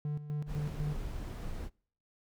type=tone with tremolo; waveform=triangle; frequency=148.5 Hz; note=D3; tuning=20 cents sharp; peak=-30 dBFS; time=0.05-0.94 s; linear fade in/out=2 ms; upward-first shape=square; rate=4 Hz; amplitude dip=70%
type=noise; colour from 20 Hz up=brown; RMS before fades=-39 dBFS; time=0.46-1.7 s; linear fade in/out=50 ms
effects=noise-tail reverb RT60 0.5 s tail -26 dB re dry